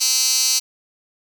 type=tone with high-pass filter; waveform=15% pulse; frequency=260 Hz; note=C4; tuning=11 cents flat; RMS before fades=-18 dBFS; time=0-0.6 s; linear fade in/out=20 ms; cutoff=5200 Hz; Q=2.8; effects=none